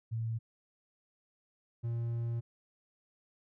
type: tone pair in turn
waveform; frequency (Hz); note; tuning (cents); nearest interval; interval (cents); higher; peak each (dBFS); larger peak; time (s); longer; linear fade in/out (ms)
sine / triangle; 113.4 / 117.06; A#2 / A#2; -47 / +8; minor second; 55; second; -32 / -30; second; 0.11-0.39 / 1.83-2.41; second; 20
effects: none